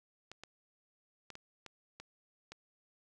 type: clicks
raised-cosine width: 0.2 ms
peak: -30 dBFS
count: 7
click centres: 0.316 / 0.436 / 1.303 / 1.354 / 1.663 / 2 / 2.52 s
effects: none